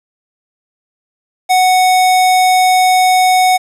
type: tone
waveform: square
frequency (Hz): 740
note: F#5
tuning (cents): 0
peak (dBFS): -8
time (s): 1.49-3.58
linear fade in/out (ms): 20
effects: resampled to 32000 Hz + 7-bit